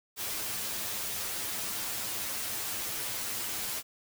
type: noise with comb filter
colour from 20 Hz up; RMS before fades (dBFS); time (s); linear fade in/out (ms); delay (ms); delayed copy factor
white; -35; 0.16-3.83; 50; 9.3; +0.75
effects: none